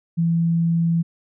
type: tone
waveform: sine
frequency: 167.2 Hz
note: E3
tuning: 25 cents sharp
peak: -16 dBFS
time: 0.17-1.03 s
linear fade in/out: 20 ms
effects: none